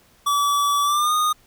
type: tone with pitch glide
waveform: square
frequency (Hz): 1149 to 1231.5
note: D6 to D#6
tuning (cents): -38 to -18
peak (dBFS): -18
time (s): 0.26-1.33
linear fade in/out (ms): 10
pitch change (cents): +120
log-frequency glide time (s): 0.83-1.13
effects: pink hiss -56 dBFS RMS until 1.46 s